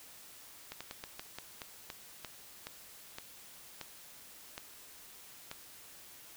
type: slowing click train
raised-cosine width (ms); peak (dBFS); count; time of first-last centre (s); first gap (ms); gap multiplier
0.2; -24; 14; 0.72-5.514; 86; 1.22
effects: white hiss -54 dBFS RMS until 6.36 s